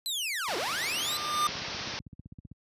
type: linear two-way sweep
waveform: sawtooth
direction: down then up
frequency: 4119 to 319.5 to 4119 Hz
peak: -27 dBFS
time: 0.06-1.17 s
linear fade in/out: 0 ms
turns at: 0.57 s
type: low-pass noise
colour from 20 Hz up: white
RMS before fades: -37 dBFS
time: 0.48-1.99 s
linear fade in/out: 0 ms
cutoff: 5800 Hz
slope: 96 dB/octave
type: tone with exponential growth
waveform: square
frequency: 1200 Hz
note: D6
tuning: 37 cents sharp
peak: -23 dBFS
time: 0.68-1.47 s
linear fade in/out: 2 ms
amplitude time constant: 170 ms
type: click train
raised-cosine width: 5 ms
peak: -31 dBFS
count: 17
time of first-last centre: 1.49-2.516 s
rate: 15.6 Hz
effects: high-pass 80 Hz 12 dB/octave + resampled to 32000 Hz